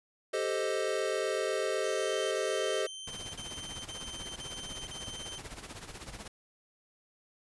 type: chord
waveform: square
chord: A half-diminished seventh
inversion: third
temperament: equal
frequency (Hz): 392 / 440 / 523.3 / 622.3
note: G4 / A4 / C5 / Eb5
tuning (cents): 0 / 0 / 0 / 0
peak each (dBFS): -36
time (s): 0.33-2.87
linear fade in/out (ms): 10
type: tone bursts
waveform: sawtooth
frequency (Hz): 3110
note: G7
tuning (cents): -14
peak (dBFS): -38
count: 7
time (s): 1.84-5.382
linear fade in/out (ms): 0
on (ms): 470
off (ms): 42
type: noise with tremolo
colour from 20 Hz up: pink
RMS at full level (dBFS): -42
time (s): 3.07-6.28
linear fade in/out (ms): 5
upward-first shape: sine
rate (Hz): 16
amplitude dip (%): 70
effects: resampled to 24000 Hz